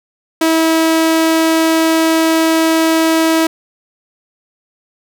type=tone; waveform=sawtooth; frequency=323.7 Hz; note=E4; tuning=31 cents flat; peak=-6 dBFS; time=0.41-3.47 s; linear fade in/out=5 ms; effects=none